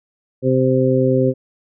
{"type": "harmonic tone", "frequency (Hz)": 130, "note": "C3", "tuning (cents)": -11, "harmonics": [1, 2, 3, 4], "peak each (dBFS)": [-18, -18, -18, -18], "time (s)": [0.42, 1.34], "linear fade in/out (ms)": 50, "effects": []}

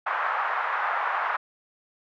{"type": "band-pass noise", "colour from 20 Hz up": "white", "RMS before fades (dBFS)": -27, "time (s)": [0.06, 1.37], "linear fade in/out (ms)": 10, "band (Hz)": [780, 1500], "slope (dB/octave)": 24, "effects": []}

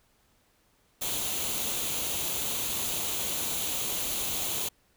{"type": "noise with comb filter", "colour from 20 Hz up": "white", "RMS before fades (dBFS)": -31, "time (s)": [1.01, 4.69], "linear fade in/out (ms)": 10, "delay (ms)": 0.29, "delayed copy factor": 0.55, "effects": ["pink hiss -67 dBFS RMS until 4.96 s"]}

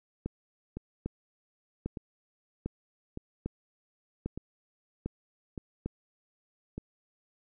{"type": "two click trains", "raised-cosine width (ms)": 3, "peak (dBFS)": [-20, -24], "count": [8, 6], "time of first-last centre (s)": [[0.26, 5.86], [0.77, 6.78]], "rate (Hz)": [1.25, 0.832], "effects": []}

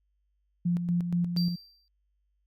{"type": "tone with tremolo", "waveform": "sine", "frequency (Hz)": 174, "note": "F3", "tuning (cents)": -6, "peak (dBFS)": -23, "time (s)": [0.65, 1.56], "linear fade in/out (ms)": 10, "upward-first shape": "square", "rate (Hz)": 4.2, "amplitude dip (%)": 50}
{"type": "tone with exponential decay", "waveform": "triangle", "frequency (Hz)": 4699, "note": "D8", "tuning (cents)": 0, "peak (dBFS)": -29, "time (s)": [1.37, 1.88], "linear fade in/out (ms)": 0, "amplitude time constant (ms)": 110}
{"effects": ["added 50 Hz sine -70 dBFS peak until 2.46 s"]}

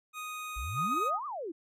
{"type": "tone with pitch glide", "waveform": "25% pulse", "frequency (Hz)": [1244.5, 1264.8], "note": ["D#6", "D#6"], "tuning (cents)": [0, 28], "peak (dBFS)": -34, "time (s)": [0.13, 1.11], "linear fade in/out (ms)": 50, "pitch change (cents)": 28, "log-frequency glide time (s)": [0.85, 0.93]}
{"type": "exponential two-way sweep", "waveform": "sine", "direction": "up then down", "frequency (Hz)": [50.2, 1244.5, 303.7], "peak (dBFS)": -35, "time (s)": [0.56, 1.52], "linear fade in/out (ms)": 10, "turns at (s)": 1.26}
{"type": "tone", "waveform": "sine", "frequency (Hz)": 1244.5, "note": "D#6", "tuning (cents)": 0, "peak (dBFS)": -28, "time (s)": [0.74, 1.2], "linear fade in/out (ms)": 50}
{"effects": []}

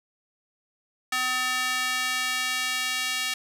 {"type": "tone with high-pass filter sweep", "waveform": "square", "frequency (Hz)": 254.3, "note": "C4", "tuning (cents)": -49, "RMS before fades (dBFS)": -27, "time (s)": [1.12, 3.34], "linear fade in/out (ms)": 5, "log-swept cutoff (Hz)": [1500, 2400], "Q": 1.3, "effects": ["low-pass 12000 Hz 12 dB/octave", "8-bit"]}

